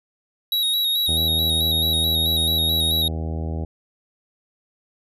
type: tone with vibrato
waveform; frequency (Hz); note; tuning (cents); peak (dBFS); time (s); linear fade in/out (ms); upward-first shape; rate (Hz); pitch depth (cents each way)
square; 3818; A#7; +41; -19; 0.52-3.08; 2; square; 4.6; 31
type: harmonic tone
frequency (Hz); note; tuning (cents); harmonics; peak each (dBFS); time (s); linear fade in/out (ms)
80.2; E2; -47; 1 / 2 / 3 / 4 / 5 / 6 / 7 / 8 / 9 / 10; -25 / -31 / -35 / -37 / -39 / -41 / -42 / -43 / -44 / -45; 1.08-3.65; 5
effects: none